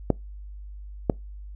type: clicks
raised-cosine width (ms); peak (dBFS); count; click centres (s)
2; -5; 2; 0.103 / 1.098
effects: noise-tail reverb RT60 0.2 s tail -25 dB re dry + added 50 Hz sine -37 dBFS peak until 1.55 s